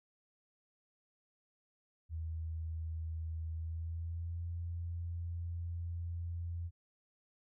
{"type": "tone with pitch glide", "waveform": "sine", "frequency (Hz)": [80.8, 85.36], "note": ["E2", "F2"], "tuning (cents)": [-34, -39], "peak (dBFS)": -37, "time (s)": [2.09, 6.71], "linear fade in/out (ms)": 50, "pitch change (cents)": 95, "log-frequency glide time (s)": [3.54, 4.44], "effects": []}